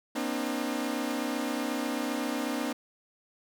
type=tone cluster; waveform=sawtooth; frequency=240.1 / 268.1 / 302.6 Hz; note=B3 / C4 / D#4; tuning=-49 / +42 / -48 cents; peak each=-30 dBFS; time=0.15-2.73 s; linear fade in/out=10 ms; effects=none

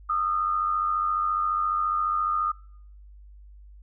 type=tone pair together; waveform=sine; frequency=1227.5 / 1322 Hz; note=D#6 / E6; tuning=-24 / +5 cents; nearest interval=minor second; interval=129 cents; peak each=-23 / -30 dBFS; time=0.09-2.52 s; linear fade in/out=10 ms; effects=noise-tail reverb RT60 0.7 s tail -26 dB re dry + added 50 Hz sine -45 dBFS peak until 3.82 s

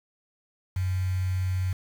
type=tone with quantisation; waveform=sine; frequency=92.5 Hz; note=F#2; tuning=in tune; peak=-24 dBFS; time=0.76-1.73 s; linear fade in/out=5 ms; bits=7; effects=none

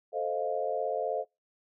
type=chord; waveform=sine; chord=F dominant seventh; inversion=first; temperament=equal; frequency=440 / 523.3 / 622.3 / 698.5 Hz; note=A4 / C5 / Eb5 / F5; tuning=0 / 0 / 0 / 0 cents; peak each=-34 dBFS; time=0.12-1.25 s; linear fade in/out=50 ms; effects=noise-tail reverb RT60 0.2 s tail -22 dB re dry

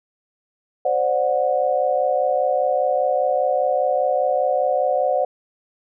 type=tone cluster; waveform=sine; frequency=521 / 586 / 731 Hz; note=C5 / D5 / F#5; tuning=-7 / -4 / -21 cents; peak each=-21 dBFS; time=0.85-5.25 s; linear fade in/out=5 ms; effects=none

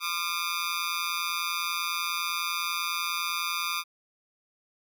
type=tone with amplitude modulation; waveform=15% pulse; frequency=1203 Hz; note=D6; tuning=41 cents sharp; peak=-18 dBFS; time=0-3.84 s; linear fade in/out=50 ms; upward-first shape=sine; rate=170 Hz; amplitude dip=90%; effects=none

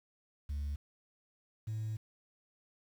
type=tone pair in turn; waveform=sine; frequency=71.9 / 109.2 Hz; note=D2 / A2; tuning=-36 / -13 cents; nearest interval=perfect fifth; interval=723 cents; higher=second; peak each=-32 / -33 dBFS; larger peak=first; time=0.49-0.76 / 1.67-1.97 s; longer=second; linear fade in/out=10 ms; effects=tanh soft clip ceiling -33 dBFS + 10-bit

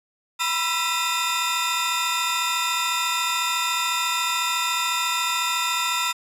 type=tone cluster; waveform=30% pulse; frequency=976 / 1010 / 1342 / 2472 / 3629 Hz; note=B5 / B5 / E6 / D#7 / A#7; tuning=-21 / +39 / +31 / -12 / -47 cents; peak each=-26 / -31 / -24 / -28 / -24 dBFS; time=0.39-6.13 s; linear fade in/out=20 ms; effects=resampled to 32000 Hz + 9-bit

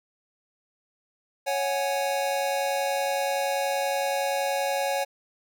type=chord; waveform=square; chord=C# suspended fourth; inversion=none; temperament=equal; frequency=554.4 / 740 / 830.6 Hz; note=C#5 / F#5 / G#5; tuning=0 / 0 / 0 cents; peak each=-28 / -31 / -31 dBFS; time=1.46-5.05 s; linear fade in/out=20 ms; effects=none

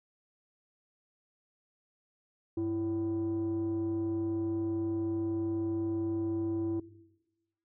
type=tone pair together; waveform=sine; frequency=99.19 / 332 Hz; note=G2 / E4; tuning=+21 / +12 cents; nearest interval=octave + major sixth; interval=2091 cents; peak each=-36 / -28 dBFS; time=2.57-6.8 s; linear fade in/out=5 ms; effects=noise-tail reverb RT60 1.0 s tail -17 dB re dry + tanh soft clip ceiling -27 dBFS

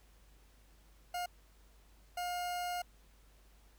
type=tone bursts at uneven times; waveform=40% pulse; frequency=711 Hz; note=F5; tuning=31 cents sharp; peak=-35 dBFS; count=2; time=1.14-1.26 / 2.17-2.82 s; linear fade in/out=5 ms; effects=added 50 Hz sine -61 dBFS peak until 3.78 s + pink hiss -68 dBFS RMS until 3.78 s

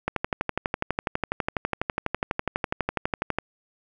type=click train; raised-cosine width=0.5 ms; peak=-9 dBFS; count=41; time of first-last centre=0.08-3.386 s; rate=12.1 Hz; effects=none

